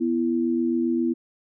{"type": "tone pair together", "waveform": "sine", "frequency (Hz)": [246.9, 334.4], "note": ["B3", "E4"], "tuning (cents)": [0, 25], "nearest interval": "perfect fourth", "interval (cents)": 525, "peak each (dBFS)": -23, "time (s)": [0, 1.14], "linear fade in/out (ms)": 20, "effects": []}